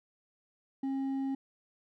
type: tone with hard clipping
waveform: sine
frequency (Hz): 270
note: C#4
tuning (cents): -45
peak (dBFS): -32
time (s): 0.83-1.35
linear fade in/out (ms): 5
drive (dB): 4
effects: none